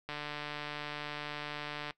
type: click train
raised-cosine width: 0.3 ms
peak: -23 dBFS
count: 270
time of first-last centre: 0.09-1.908 s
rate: 148 Hz
effects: noise-tail reverb RT60 0.1 s tail -20 dB re dry